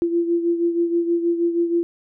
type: beating tone pair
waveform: sine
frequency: 340 / 346.3 Hz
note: F4 / F4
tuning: -46 / -15 cents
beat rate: 6.3 Hz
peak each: -18 / -25 dBFS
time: 0.02-1.83 s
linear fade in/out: 0 ms
effects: none